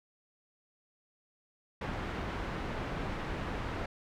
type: low-pass noise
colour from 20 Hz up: pink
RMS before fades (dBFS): -37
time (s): 1.81-3.86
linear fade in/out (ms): 5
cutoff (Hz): 2100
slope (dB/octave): 12
effects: none